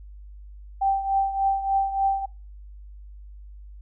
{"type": "tone with tremolo", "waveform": "sine", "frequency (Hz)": 782, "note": "G5", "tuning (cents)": -4, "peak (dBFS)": -17, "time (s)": [0.81, 2.26], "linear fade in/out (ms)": 10, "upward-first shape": "triangle", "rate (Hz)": 3.4, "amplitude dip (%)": 75, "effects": ["noise-tail reverb RT60 0.3 s tail -23 dB re dry", "added 50 Hz sine -40 dBFS peak until 3.81 s"]}